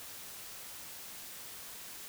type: silence
effects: white hiss -47 dBFS RMS until 2.08 s